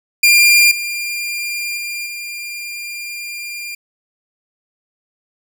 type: tone with level steps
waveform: sawtooth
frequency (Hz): 2397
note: D7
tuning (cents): +35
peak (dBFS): -4 / -17 / -19 / -22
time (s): 0.23-3.75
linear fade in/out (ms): 5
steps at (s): 0.71 / 1.77 / 2.06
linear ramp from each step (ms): 5
effects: none